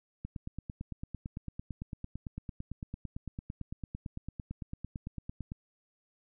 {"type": "click train", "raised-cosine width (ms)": 5, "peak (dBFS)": -26, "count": 48, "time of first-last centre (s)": [0.25, 5.519], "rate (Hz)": 8.92, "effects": []}